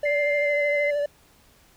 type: tone with vibrato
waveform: triangle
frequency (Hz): 581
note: D5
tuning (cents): -19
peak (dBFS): -20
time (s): 0.03-1.06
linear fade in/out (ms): 5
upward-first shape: sine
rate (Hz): 13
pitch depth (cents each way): 24
type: tone with pitch glide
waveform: sine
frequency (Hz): 2093 to 2064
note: C7 to C7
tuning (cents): 0 to -24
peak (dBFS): -24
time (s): 0.05-0.91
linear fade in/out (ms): 10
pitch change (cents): -24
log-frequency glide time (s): 0.43-0.52
effects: pink hiss -57 dBFS RMS until 1.76 s